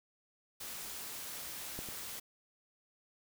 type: noise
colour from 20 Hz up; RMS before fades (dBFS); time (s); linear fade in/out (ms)
white; -44; 0.6-2.2; 10
type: clicks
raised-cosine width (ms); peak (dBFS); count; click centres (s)
2; -28 / -33; 2; 1.79 / 1.888
effects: none